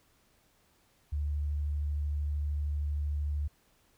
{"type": "tone with vibrato", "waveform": "sine", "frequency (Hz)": 73.42, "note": "D2", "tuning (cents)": 0, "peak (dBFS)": -29, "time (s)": [1.12, 3.48], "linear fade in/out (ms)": 10, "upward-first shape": "triangle", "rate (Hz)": 13, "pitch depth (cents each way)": 13, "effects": ["pink hiss -68 dBFS RMS until 3.97 s"]}